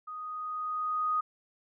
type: tone with level ramp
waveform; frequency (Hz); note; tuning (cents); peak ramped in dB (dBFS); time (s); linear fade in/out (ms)
sine; 1244.5; D#6; 0; -38 to -25; 0.07-1.21; 10
effects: none